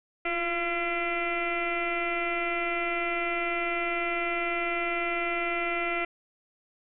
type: tone with frequency modulation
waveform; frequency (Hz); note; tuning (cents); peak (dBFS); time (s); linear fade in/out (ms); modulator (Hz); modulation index
sine; 1362; F6; -44; -26; 0.25-6.05; 5; 338; 3.6
effects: none